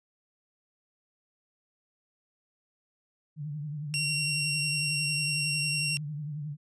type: tone with vibrato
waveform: sine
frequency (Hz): 148.8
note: D3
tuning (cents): +23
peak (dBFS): -33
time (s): 3.36-6.57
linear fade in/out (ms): 50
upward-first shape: triangle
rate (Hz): 11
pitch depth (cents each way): 95
type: tone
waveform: 20% pulse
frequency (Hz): 2746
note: F7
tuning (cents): -30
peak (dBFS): -23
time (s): 3.94-5.97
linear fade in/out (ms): 0
effects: resampled to 24000 Hz